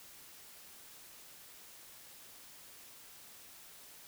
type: silence
effects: white hiss -55 dBFS RMS until 4.07 s